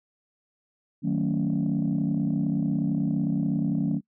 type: chord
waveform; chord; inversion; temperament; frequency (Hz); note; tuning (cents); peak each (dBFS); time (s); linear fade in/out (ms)
sine; D# half-diminished seventh; none; just; 155.56 / 186.68 / 224 / 280; D#3 / F#3 / A3 / C#4; 0 / +16 / +31 / +18; -27; 1.02-4.01; 50
effects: noise-tail reverb RT60 0.1 s tail -25 dB re dry + tanh soft clip ceiling -17 dBFS